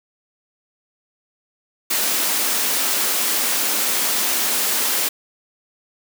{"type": "high-pass noise", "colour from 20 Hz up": "white", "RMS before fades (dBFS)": -20, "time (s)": [1.9, 5.09], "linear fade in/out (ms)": 10, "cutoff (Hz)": 200, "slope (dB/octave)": 48, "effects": []}